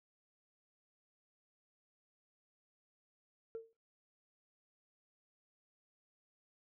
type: tone with exponential decay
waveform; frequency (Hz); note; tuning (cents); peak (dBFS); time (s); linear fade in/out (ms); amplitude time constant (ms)
sine; 452.5; A4; +48; -36; 3.55-3.73; 0; 39
effects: noise-tail reverb RT60 0.3 s tail -21 dB re dry + tanh soft clip ceiling -37 dBFS